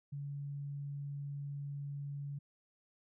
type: tone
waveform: sine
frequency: 142.1 Hz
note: C#3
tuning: 43 cents sharp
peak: -39 dBFS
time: 0.12-2.39 s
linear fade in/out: 10 ms
effects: none